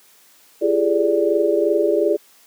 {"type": "tone cluster", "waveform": "sine", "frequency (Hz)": [340.2, 403.5, 426.1, 584], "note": ["F4", "G#4", "G#4", "D5"], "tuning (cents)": [-45, -50, 44, -10], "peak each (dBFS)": -20, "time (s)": [0.61, 2.17], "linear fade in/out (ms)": 20, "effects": ["white hiss -52 dBFS RMS until 2.46 s", "high-pass 200 Hz 12 dB/octave"]}